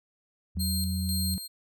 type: tone with pitch glide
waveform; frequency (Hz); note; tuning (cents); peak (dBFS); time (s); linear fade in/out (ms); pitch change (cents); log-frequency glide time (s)
sine; 81 to 83.09; E2 to E2; -30 to +14; -29; 0.55-1.37; 20; +44; 0.67-0.86
type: tone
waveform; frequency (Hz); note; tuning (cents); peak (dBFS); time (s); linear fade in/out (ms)
sine; 185.9; F#3; +8; -31; 0.57-1.38; 0
type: tone with tremolo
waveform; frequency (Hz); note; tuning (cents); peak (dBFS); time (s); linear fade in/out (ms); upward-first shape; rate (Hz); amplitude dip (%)
20% pulse; 4200; C8; +6; -24; 0.59-1.48; 20; square; 2; 55
effects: none

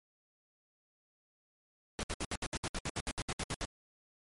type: noise bursts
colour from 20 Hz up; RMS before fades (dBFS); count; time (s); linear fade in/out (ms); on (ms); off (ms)
pink; -36; 16; 1.99-3.651; 0; 41; 67
effects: MP3 48 kbps

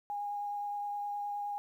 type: tone with vibrato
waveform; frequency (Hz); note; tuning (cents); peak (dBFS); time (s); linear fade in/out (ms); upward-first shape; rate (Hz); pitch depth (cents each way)
sine; 819; G#5; -24; -34; 0.1-1.58; 0; triangle; 9.6; 11
effects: 11-bit

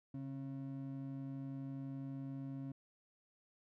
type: ring-modulated tone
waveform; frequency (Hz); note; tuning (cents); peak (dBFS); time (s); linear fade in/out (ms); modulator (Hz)
triangle; 204.2; G#3; -29; -37; 0.14-2.72; 5; 66.1
effects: none

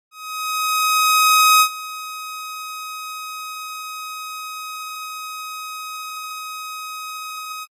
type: tone with ADSR envelope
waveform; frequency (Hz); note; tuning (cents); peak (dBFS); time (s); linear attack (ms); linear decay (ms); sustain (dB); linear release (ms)
sawtooth; 1263; D#6; +26; -6; 0.11-7.66; 1500; 75; -19; 31
effects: AAC 48 kbps

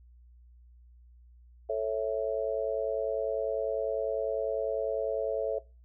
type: chord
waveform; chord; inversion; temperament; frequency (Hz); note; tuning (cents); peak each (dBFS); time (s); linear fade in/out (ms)
sine; A major; none; just; 440 / 550 / 660; A4 / C#5 / E5; 0 / -14 / +2; -32; 1.69-5.59; 10
effects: noise-tail reverb RT60 0.3 s tail -21 dB re dry + added 60 Hz sine -53 dBFS peak until 5.84 s

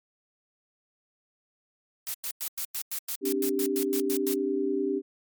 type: noise bursts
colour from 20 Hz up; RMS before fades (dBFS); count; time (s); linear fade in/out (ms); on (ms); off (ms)
blue; -32; 14; 2.07-4.338; 0; 71; 98
type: chord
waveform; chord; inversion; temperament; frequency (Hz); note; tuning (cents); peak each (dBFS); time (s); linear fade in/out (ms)
sine; C suspended second; none; equal with one note detuned; 263.7 / 293.7 / 392; C4 / D4 / G4; +14 / 0 / 0; -32 / -30 / -27; 3.21-5.02; 50
effects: MP3 96 kbps

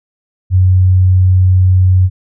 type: tone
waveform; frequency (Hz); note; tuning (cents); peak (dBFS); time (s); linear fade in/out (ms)
sine; 92.5; F#2; 0; -5; 0.5-2.1; 50
effects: none

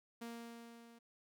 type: tone with level ramp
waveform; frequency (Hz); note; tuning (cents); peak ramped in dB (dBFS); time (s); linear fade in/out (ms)
sawtooth; 233.1; A#3; 0; -40 to -55; 0.21-0.99; 10
effects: none

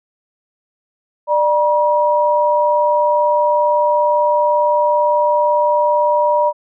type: tone pair together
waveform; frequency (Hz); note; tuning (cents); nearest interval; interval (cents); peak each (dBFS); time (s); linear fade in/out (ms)
sine; 595.8 / 958; D5 / A#5; +25 / +47; minor sixth; 822; -14; 1.27-6.53; 50
effects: none

